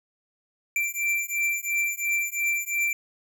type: beating tone pair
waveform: square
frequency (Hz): 2349 / 2351.9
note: D7 / D7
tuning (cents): 0 / +2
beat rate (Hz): 2.9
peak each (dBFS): -28 / -28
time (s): 0.76-2.93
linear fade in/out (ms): 2
effects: none